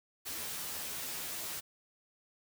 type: noise with comb filter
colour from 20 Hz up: white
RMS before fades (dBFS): -40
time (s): 0.25-1.61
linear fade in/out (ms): 20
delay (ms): 12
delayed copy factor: +0.6
effects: none